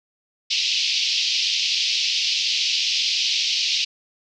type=band-pass noise; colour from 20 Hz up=white; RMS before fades=-22 dBFS; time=0.5-3.85 s; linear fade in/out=10 ms; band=2500 to 5400 Hz; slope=48 dB/octave; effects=none